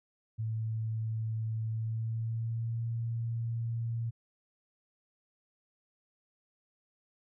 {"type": "tone with pitch glide", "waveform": "sine", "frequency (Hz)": [111.1, 115.55], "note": ["A2", "A#2"], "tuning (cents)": [17, -15], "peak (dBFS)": -31, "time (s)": [0.38, 4.11], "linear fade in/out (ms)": 20, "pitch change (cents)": 68, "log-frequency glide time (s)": [1.67, 2.85], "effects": []}